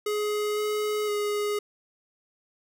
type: tone with pitch steps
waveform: square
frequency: 419.5 / 422.4 / 415.1 Hz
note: G#4 / G#4 / G#4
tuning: +17 / +29 / -1 cents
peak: -26 dBFS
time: 0.06-1.59 s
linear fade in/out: 5 ms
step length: 510 ms
effects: none